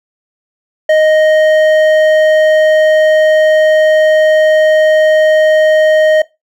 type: tone with hard clipping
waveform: sine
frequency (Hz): 622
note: D#5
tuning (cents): -1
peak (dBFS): -7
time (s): 0.89-6.22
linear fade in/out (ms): 5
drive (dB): 8
effects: noise-tail reverb RT60 0.2 s tail -19 dB re dry